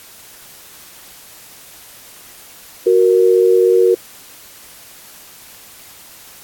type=tone pair together; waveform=sine; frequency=370 / 466.3 Hz; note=F#4 / A#4; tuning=0 / +1 cents; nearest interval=major third; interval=401 cents; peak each=-11 dBFS; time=2.86-3.95 s; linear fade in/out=10 ms; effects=white hiss -40 dBFS RMS until 6.43 s + AAC 64 kbps